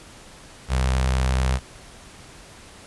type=tone with notch filter; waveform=sawtooth; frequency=64.5 Hz; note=C2; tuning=24 cents flat; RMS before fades=-21 dBFS; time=0.68-1.6 s; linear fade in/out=50 ms; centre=300 Hz; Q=0.83; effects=pink hiss -45 dBFS RMS until 2.86 s + resampled to 24000 Hz